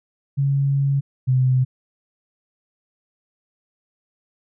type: tone pair in turn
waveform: sine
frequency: 138.9 / 128.74 Hz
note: C#3 / C3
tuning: +4 / -28 cents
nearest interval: minor second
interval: 132 cents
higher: first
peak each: -16 / -14 dBFS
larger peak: second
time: 0.37-1.01 / 1.27-1.65 s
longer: first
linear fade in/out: 20 ms
effects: none